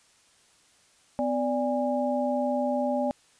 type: tone cluster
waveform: sine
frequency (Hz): 252.1 / 586 / 819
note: B3 / D5 / G#5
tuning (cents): +36 / -4 / -24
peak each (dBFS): -28 / -27 / -31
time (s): 1.19-3.11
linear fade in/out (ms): 0
effects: white hiss -61 dBFS RMS until 3.39 s + resampled to 22050 Hz